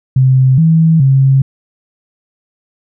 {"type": "tone with pitch steps", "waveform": "sine", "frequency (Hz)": [130.8, 162.2, 134.9], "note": ["C3", "E3", "C#3"], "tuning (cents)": [0, -28, -47], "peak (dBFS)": -5, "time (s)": [0.16, 1.42], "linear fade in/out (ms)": 5, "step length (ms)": 420, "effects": []}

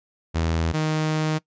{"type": "tone pair in turn", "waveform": "sawtooth", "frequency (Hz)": [81.8, 155.72], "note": ["E2", "D#3"], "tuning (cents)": [-13, 2], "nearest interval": "major seventh", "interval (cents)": 1115, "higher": "second", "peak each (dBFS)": -17, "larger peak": "neither", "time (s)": [[0.34, 0.73], [0.73, 1.39]], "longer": "second", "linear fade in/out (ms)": 20, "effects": ["noise-tail reverb RT60 0.1 s tail -22 dB re dry", "resampled to 16000 Hz"]}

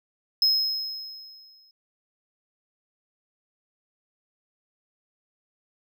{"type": "tone with exponential decay", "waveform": "triangle", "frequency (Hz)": 5140, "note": "E8", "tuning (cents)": -45, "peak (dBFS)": -15, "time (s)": [0.42, 1.71], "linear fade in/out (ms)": 2, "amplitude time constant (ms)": 280, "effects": []}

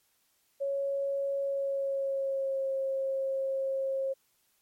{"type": "tone with pitch glide", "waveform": "sine", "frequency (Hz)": [554.4, 537.7], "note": ["C#5", "C5"], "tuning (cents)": [0, 47], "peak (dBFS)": -28, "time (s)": [0.6, 4.14], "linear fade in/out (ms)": 20, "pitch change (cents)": -53, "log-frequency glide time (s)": [1.42, 2.7], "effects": ["white hiss -71 dBFS RMS until 4.61 s", "MP3 64 kbps"]}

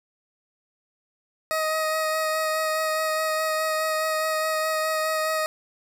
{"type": "tone with vibrato", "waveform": "20% pulse", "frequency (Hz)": 629, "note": "D#5", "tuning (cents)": 19, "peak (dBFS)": -18, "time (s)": [1.51, 5.46], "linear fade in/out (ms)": 0, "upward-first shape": "sine", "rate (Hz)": 4.8, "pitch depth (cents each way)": 13, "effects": []}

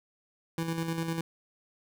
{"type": "tone with tremolo", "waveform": "25% pulse", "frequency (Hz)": 164.81, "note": "E3", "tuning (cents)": 0, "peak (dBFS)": -25, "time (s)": [0.58, 1.21], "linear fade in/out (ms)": 2, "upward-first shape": "square", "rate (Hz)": 10, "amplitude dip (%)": 45, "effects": []}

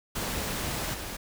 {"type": "noise with level steps", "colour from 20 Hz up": "pink", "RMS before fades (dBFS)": [-32, -37], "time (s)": [0.15, 1.17], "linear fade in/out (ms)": 10, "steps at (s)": 0.94, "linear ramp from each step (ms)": 2, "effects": []}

